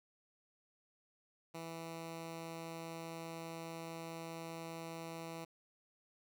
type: tone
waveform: 10% pulse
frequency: 164.81 Hz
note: E3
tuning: in tune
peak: -36 dBFS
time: 1.54-5.45 s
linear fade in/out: 10 ms
effects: none